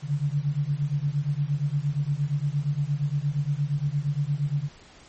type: beating tone pair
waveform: sine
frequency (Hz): 140 / 148.6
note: C#3 / D3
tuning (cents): +18 / +21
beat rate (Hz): 8.6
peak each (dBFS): -26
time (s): 0.02-4.69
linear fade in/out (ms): 50
effects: pink hiss -51 dBFS RMS until 5.08 s + MP3 32 kbps